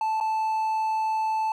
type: tone with dropouts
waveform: triangle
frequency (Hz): 877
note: A5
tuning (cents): -6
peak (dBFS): -21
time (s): 0.01-1.52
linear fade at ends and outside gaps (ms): 2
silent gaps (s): 0.202-0.209
effects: none